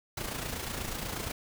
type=noise with amplitude modulation; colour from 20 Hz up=pink; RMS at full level=-34 dBFS; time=0.17-1.32 s; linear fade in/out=5 ms; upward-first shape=sine; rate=28.3 Hz; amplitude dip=55%; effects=none